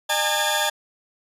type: tone cluster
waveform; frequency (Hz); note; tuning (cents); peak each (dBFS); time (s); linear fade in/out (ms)
sawtooth; 606 / 813 / 902 / 1640 / 3494; D#5 / G#5 / A5 / G#6 / A7; -46 / -37 / +43 / -22 / -13; -23; 0.09-0.7; 10
effects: resampled to 32000 Hz